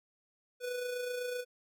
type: tone with amplitude modulation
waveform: square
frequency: 493.9 Hz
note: B4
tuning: in tune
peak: -34 dBFS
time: 0.6-1.45 s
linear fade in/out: 50 ms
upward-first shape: sine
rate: 27.9 Hz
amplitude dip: 40%
effects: none